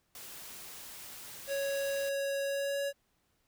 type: noise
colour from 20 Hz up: white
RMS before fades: -47 dBFS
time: 0.15-2.09 s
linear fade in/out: 2 ms
type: tone with pitch glide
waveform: square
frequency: 554.4 to 560.8 Hz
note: C#5 to C#5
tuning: 0 to +20 cents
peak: -32 dBFS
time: 1.47-2.93 s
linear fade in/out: 50 ms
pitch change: +20 cents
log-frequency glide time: 2.43-2.79 s
effects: pink hiss -75 dBFS RMS until 3.47 s